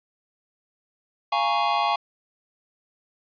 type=chord; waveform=square; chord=Bb minor seventh; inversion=second; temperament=equal with one note detuned; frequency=693.2 / 830.6 / 932.3 / 1108.7 Hz; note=F5 / Ab5 / Bb5 / Db6; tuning=-13 / 0 / 0 / 0 cents; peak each=-28 / -25 / -30 / -26 dBFS; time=1.32-1.96 s; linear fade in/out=5 ms; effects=resampled to 11025 Hz + 8-bit